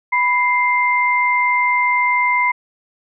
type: tone pair together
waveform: sine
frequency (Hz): 987.8 / 2093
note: B5 / C7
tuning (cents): 0 / 0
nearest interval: octave + minor second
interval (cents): 1300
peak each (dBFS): -16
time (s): 0.12-2.52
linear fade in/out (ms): 10
effects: none